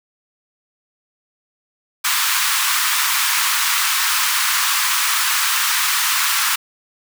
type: high-pass noise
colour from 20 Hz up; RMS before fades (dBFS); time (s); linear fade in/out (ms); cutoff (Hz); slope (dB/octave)
pink; -18; 2.04-6.56; 10; 1000; 48
effects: none